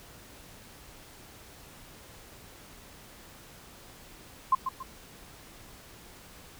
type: tone with echo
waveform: sine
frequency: 1053 Hz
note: C6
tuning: 11 cents sharp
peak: -18 dBFS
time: 4.52-4.55 s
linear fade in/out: 5 ms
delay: 140 ms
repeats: 2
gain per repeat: -9 dB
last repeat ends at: 4.83 s
effects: pink hiss -51 dBFS RMS until 6.59 s